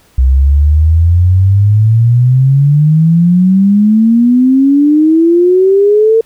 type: exponential sweep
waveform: sine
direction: up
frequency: 63.2 to 456.2 Hz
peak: -4 dBFS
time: 0.18-6.21 s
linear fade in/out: 5 ms
effects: pink hiss -48 dBFS RMS until 6.25 s